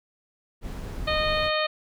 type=noise; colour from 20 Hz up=brown; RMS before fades=-33 dBFS; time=0.61-1.51 s; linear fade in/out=50 ms
type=harmonic tone; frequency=616 Hz; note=D#5; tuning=17 cents flat; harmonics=1 / 2 / 3 / 4 / 5 / 6 / 7; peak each=-26 / -29 / -31 / -32 / -33 / -34 / -34 dBFS; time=1.07-1.67 s; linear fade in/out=10 ms
effects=none